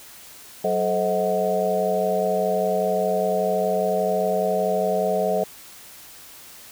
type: tone cluster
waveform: sine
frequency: 187 / 433.2 / 525 / 635 / 740 Hz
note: F#3 / A4 / C5 / D#5 / F#5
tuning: +19 / -27 / +6 / +35 / 0 cents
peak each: -29 / -25 / -27 / -23 / -27 dBFS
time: 0.64-5.44 s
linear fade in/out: 5 ms
effects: white hiss -44 dBFS RMS until 6.71 s